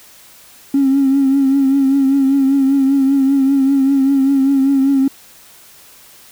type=tone with vibrato; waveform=triangle; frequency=272.4 Hz; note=C#4; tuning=30 cents flat; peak=-6 dBFS; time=0.74-5.08 s; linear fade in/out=5 ms; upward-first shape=triangle; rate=5.1 Hz; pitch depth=53 cents each way; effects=tanh soft clip ceiling -7 dBFS + white hiss -43 dBFS RMS until 6.31 s